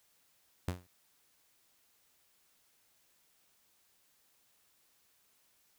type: tone with exponential decay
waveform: sawtooth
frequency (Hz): 90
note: F#2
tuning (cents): -47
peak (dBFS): -26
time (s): 0.68-0.87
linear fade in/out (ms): 0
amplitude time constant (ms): 40
effects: white hiss -71 dBFS RMS until 5.78 s